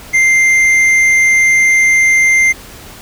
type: tone with tanh clipping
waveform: sine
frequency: 2093 Hz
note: C7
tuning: in tune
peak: -8 dBFS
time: 0.13-2.53 s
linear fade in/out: 20 ms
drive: 8 dB
effects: pink hiss -34 dBFS RMS until 3.01 s